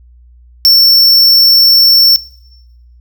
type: tone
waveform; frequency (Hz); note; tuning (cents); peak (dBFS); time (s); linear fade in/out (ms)
square; 5420; E8; +47; -3; 0.65-2.16; 0
effects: noise-tail reverb RT60 0.9 s tail -21 dB re dry + added 60 Hz sine -38 dBFS peak until 3 s